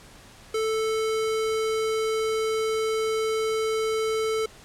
square tone, 440 Hz, A4, in tune, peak -24 dBFS, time 0.54-4.46 s, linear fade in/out 5 ms, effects pink hiss -49 dBFS RMS until 4.64 s + low-pass 10000 Hz 12 dB/octave

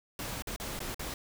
pink noise with dropouts, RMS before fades -38 dBFS, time 0.19-1.14 s, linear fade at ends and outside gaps 2 ms, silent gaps 0.422-0.471 / 0.562-0.599 / 0.792-0.803 / 0.945-0.994 s, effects none

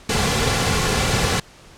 pink noise with comb filter, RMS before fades -19 dBFS, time 0.09-1.4 s, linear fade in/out 5 ms, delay 3.2 ms, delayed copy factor -0.5, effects pink hiss -46 dBFS RMS until 1.77 s + low-pass 8000 Hz 12 dB/octave

